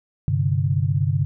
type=chord; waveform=sine; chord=G suspended fourth; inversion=none; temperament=equal; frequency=98 / 130.81 / 146.83 Hz; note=G2 / C3 / D3; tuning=0 / 0 / 0 cents; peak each=-22 dBFS; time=0.28-1.25 s; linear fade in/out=0 ms; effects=none